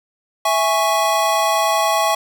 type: chord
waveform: square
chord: C# minor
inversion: first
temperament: equal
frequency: 659.3 / 830.6 / 1108.7 Hz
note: E5 / G#5 / C#6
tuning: 0 / 0 / 0 cents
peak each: -20 dBFS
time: 0.45-2.15 s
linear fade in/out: 5 ms
effects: none